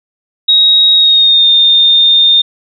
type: tone with pitch glide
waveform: sine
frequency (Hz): 3787 to 3639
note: A#7 to A#7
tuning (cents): +27 to -42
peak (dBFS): -4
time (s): 0.48-2.42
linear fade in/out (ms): 10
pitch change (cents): -69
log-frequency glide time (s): 0.93-1.48
effects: none